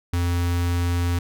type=tone with notch filter; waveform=square; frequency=87.1 Hz; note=F2; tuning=4 cents flat; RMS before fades=-22 dBFS; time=0.13-1.19 s; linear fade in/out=5 ms; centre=570 Hz; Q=1.7; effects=none